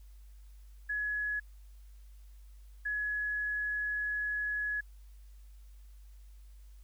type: tone bursts at uneven times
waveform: sine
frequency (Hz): 1689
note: G#6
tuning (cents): +29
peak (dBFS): -31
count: 2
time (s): 0.89-1.4 / 2.85-4.81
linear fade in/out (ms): 10
effects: added 50 Hz sine -50 dBFS peak until 6.83 s + white hiss -70 dBFS RMS until 6.83 s